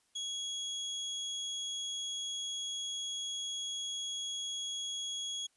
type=tone; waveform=30% pulse; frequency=3326 Hz; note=G#7; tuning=2 cents sharp; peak=-33 dBFS; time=0.15-5.47 s; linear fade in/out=10 ms; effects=white hiss -73 dBFS RMS until 5.56 s + resampled to 24000 Hz